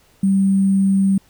sine tone with sample-and-hold, 194.1 Hz, G3, 17 cents flat, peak -12 dBFS, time 0.23-1.18 s, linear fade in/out 5 ms, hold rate 8820 Hz, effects pink hiss -55 dBFS RMS until 1.29 s

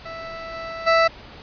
20% pulse tone with level steps, 659.3 Hz, E5, in tune, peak -27 / -25 / -9 dBFS, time 0.05-1.08 s, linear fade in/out 10 ms, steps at 0.53 / 0.86 s, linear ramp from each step 20 ms, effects pink hiss -42 dBFS RMS until 1.42 s + resampled to 11025 Hz

